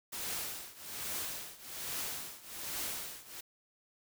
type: noise with tremolo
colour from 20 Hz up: white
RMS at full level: -37 dBFS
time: 0.12-3.41 s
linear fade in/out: 10 ms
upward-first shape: triangle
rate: 1.2 Hz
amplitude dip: 90%
effects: none